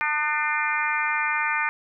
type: harmonic tone with a mistuned harmonic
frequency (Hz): 299.7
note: D4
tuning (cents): +35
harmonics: 3 / 4 / 5 / 6 / 7 / 8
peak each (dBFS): -29 / -29 / -29 / -29 / -29 / -29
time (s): 0.01-1.69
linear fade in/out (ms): 0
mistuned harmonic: 4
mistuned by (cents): +28
effects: none